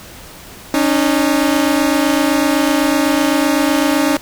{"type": "tone pair together", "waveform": "sawtooth", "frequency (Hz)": [277.2, 305.1], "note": ["C#4", "D#4"], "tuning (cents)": [0, -34], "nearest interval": "major second", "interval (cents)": 166, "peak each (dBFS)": -11, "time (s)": [0.74, 4.17], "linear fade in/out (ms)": 2, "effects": ["pink hiss -36 dBFS RMS until 4.21 s"]}